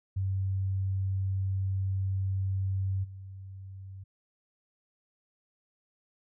sine tone with level steps, 96 Hz, G2, 36 cents flat, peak -27 / -41 dBFS, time 0.16-4.04 s, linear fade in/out 10 ms, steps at 3.03 s, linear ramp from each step 20 ms, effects none

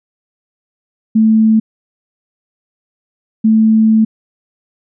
sine tone bursts at uneven times, 220 Hz, A3, in tune, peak -6 dBFS, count 2, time 1.15-1.6 / 3.44-4.05 s, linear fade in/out 10 ms, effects none

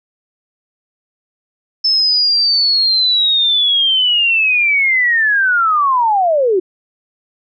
sine linear sweep, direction down, 5274 to 349.2 Hz, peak -10 dBFS, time 1.84-6.6 s, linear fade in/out 10 ms, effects none

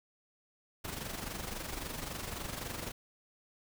pink noise with amplitude modulation, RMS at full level -38 dBFS, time 0.84-2.92 s, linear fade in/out 10 ms, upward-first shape sine, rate 23.7 Hz, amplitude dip 60%, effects none

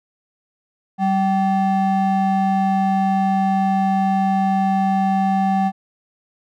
triangle ring-modulated tone, 482.3 Hz, B4, 41 cents flat, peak -10 dBFS, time 0.98-5.72 s, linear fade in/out 50 ms, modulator 289 Hz, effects none

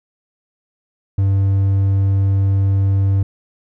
triangle tone, 97.7 Hz, G2, 5 cents flat, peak -10 dBFS, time 1.18-3.23 s, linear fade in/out 5 ms, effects none

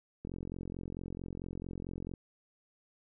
click train, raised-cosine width 3 ms, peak -28 dBFS, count 85, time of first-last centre 0.25-2.138 s, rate 44.5 Hz, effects none

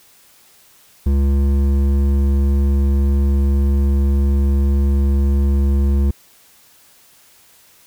sine tone with hard clipping, 69.3 Hz, C#2, in tune, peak -14 dBFS, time 1.06-6.11 s, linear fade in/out 5 ms, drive 10 dB, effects white hiss -50 dBFS RMS until 7.86 s

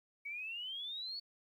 sine exponential sweep, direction up, 2235 to 4492 Hz, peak -40 dBFS, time 0.25-1.2 s, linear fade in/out 10 ms, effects 12-bit

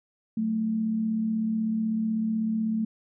sine tone pair together, 185 / 221.1 Hz, F#3 / A3, 0 / +9 cents, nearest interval minor third, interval 309 cents, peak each -36 / -24 dBFS, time 0.37-2.85 s, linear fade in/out 5 ms, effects none

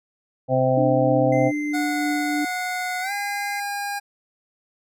harmonic tone, 130 Hz, C3, 11 cents flat, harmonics 1 / 2 / 4 / 5 / 6, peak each -23 / -26 / -20 / -23 / -25 dBFS, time 0.48-1.52 s, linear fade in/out 50 ms
sine tone with tremolo, 296.3 Hz, D4, 15 cents sharp, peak -21 dBFS, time 0.77-2.45 s, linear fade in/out 5 ms, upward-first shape triangle, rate 3.2 Hz, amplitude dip 30%
triangle tone with vibrato, 2067 Hz, C7, 22 cents flat, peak -29 dBFS, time 1.32-3.6 s, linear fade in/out 5 ms, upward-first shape sine, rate 0.97 Hz, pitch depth 11 cents each way
25% pulse tone with pitch glide, 730 to 810 Hz, F#5 to G#5, -24 to -43 cents, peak -22 dBFS, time 1.73-4 s, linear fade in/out 20 ms, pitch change +181 cents, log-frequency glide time 3.01-3.12 s
effects none

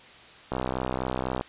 click train, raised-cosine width 1 ms, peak -14 dBFS, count 58, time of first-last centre 0.52-1.411 s, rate 64 Hz, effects white hiss -49 dBFS RMS until 1.48 s + resampled to 8000 Hz

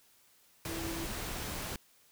sine tone in noise, 330.1 Hz, E4, 2 cents sharp, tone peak -39 dBFS, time 0.69-1.05 s, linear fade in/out 2 ms, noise pink, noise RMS -39 dBFS, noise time 0.65-1.76 s, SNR -3 dB, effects white hiss -65 dBFS RMS until 2.11 s

